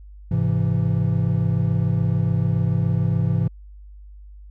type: chord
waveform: triangle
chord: Ab augmented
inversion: none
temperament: equal with one note detuned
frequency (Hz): 103.83 / 130.81 / 167.21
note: Ab2 / C3 / E3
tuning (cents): 0 / 0 / +25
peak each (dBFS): -20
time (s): 0.31-3.48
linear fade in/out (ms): 5
effects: added 50 Hz sine -39 dBFS peak until 4.5 s